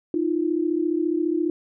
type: tone pair together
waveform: sine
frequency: 311.1 / 345.7 Hz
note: D#4 / F4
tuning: 0 / -18 cents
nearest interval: major second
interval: 182 cents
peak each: -23 dBFS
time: 0.14-1.5 s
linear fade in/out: 2 ms
effects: none